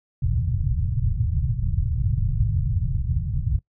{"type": "low-pass noise", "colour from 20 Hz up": "white", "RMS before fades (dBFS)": -23, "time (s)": [0.22, 3.59], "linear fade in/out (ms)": 5, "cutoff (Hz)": 140, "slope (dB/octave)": 48, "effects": ["noise-tail reverb RT60 0.1 s tail -17 dB re dry"]}